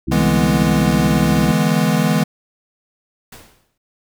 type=harmonic tone; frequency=65.41 Hz; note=C2; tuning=in tune; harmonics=1 / 2 / 3 / 4 / 5; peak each=-25 / -26 / -25 / -27 / -24 dBFS; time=0.07-1.52 s; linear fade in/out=10 ms
type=chord; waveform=square; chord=E dominant seventh; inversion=third; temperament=equal; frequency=146.83 / 164.81 / 207.7 / 246.9 Hz; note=D3 / E3 / G#3 / B3; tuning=0 / 0 / 0 / 0 cents; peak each=-23 / -18 / -19 / -21 dBFS; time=0.11-2.24 s; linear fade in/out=10 ms
type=noise with exponential decay; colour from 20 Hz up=pink; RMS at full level=-35 dBFS; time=3.32-3.78 s; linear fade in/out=5 ms; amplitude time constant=100 ms
effects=none